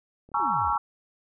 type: click train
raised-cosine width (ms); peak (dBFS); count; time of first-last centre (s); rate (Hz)
2; -38; 18; 0.29-0.756; 36.5
type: chord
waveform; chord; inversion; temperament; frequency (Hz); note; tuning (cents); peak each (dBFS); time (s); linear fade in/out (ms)
sine; A# half-diminished seventh; third; just; 839.1 / 932.3 / 1118.8 / 1342.6; G#5 / A#5 / C#6 / E6; +18 / 0 / +16 / +31; -28; 0.34-0.78; 5
type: exponential sweep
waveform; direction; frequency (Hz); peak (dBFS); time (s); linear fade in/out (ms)
sine; down; 450.9 to 51.91; -35; 0.38-0.74; 50
effects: none